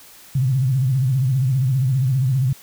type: tone with vibrato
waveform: sine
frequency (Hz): 130.81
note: C3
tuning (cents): 0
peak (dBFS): -15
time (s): 0.35-2.53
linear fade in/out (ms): 5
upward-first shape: sine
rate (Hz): 15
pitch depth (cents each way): 120
effects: white hiss -45 dBFS RMS until 2.62 s